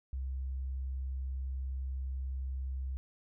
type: tone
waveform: sine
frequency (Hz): 65.8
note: C2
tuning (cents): +10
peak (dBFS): -34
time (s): 0.13-2.97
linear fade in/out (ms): 0
effects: none